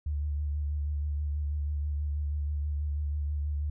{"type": "tone with vibrato", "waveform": "sine", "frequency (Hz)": 73.5, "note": "D2", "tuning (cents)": 2, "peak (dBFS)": -28, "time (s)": [0.06, 3.7], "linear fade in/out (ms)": 5, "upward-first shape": "sine", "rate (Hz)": 6.2, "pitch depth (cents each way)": 32, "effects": []}